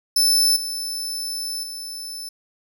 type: tone with level steps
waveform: sawtooth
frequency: 5274 Hz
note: E8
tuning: in tune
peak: -12 / -23 / -28 dBFS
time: 0.16-2.29 s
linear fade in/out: 5 ms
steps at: 0.56 / 1.63 s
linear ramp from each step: 5 ms
effects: none